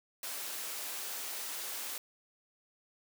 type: high-pass noise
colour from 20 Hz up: white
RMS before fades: -40 dBFS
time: 0.23-1.98 s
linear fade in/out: 2 ms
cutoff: 360 Hz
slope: 12 dB/octave
effects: none